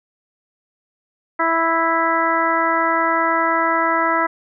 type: harmonic tone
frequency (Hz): 329.6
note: E4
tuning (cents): 0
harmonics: 1 / 2 / 3 / 4 / 5 / 6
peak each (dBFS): -25 / -23 / -20 / -20 / -25 / -24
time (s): 1.39-4.27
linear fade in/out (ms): 10
effects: none